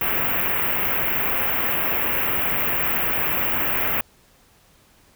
white band-stop noise, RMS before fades -22 dBFS, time 0.01-4.01 s, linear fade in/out 2 ms, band 2800 to 14000 Hz, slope 48 dB/octave, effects pink hiss -56 dBFS RMS until 5.15 s

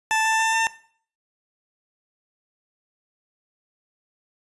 20% pulse tone with pitch steps, 880 / 886.1 / 892.3 / 898.5 Hz, A5 / A5 / A5 / A5, 0 / +12 / +24 / +36 cents, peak -14 dBFS, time 0.11-0.67 s, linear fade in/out 0 ms, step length 140 ms, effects noise-tail reverb RT60 0.5 s tail -17 dB re dry + resampled to 24000 Hz

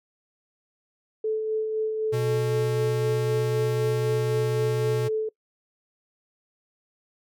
sine tone with tremolo, 436.1 Hz, A4, 15 cents flat, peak -22 dBFS, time 1.24-5.29 s, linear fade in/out 5 ms, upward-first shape sine, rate 3.9 Hz, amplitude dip 35%
square tone, 122.7 Hz, B2, 11 cents flat, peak -26 dBFS, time 2.12-5.09 s, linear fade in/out 20 ms
effects noise-tail reverb RT60 0.1 s tail -23 dB re dry

